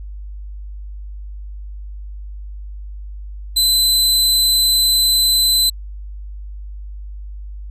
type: tone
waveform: sawtooth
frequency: 4035 Hz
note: B7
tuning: 36 cents sharp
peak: -9 dBFS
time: 3.56-5.7 s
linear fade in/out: 10 ms
effects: added 50 Hz sine -28 dBFS peak until 7.7 s + resampled to 32000 Hz